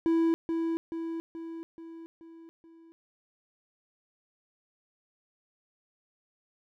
triangle tone with echo, 329.6 Hz, E4, in tune, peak -20 dBFS, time 0.06-0.34 s, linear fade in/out 0 ms, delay 430 ms, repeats 6, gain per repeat -5 dB, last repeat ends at 2.92 s, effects none

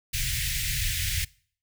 pink band-stop noise, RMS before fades -28 dBFS, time 0.13-1.25 s, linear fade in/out 10 ms, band 140 to 1800 Hz, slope 48 dB/octave, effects noise-tail reverb RT60 0.5 s tail -23 dB re dry

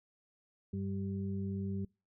harmonic tone, 97.6 Hz, G2, 7 cents flat, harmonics 1 / 2 / 4, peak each -38 / -37 / -46 dBFS, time 0.73-1.85 s, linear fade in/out 5 ms, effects noise-tail reverb RT60 0.3 s tail -26 dB re dry

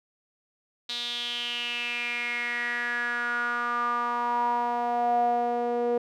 sawtooth tone with band-pass filter sweep, 240 Hz, B3, 49 cents flat, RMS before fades -28 dBFS, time 0.89-5.98 s, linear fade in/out 5 ms, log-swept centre 3800 to 530 Hz, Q 6.9, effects none

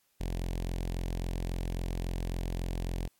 sawtooth tone with notch filter, 43.65 Hz, F1, in tune, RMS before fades -34 dBFS, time 0.2-3.08 s, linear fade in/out 10 ms, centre 1300 Hz, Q 1.2, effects white hiss -72 dBFS RMS until 3.19 s + AAC 64 kbps

